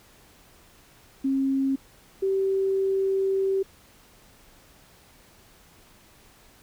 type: tone pair in turn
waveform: sine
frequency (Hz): 270 / 386.7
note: C#4 / G4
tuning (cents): -45 / -24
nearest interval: tritone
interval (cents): 621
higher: second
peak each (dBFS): -21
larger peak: neither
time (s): 1.24-1.76 / 2.22-3.63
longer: second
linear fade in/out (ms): 10
effects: pink hiss -55 dBFS RMS until 6.62 s